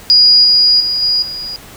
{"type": "tone with level steps", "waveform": "sine", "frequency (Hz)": 4889, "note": "D#8", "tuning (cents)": -31, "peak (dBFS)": [-4, -6, -13, -10, -21], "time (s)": [0.1, 1.56], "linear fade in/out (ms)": 0, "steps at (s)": [0.44, 0.8, 1.02, 1.22], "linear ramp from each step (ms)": 5, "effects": ["pink hiss -36 dBFS RMS until 1.76 s"]}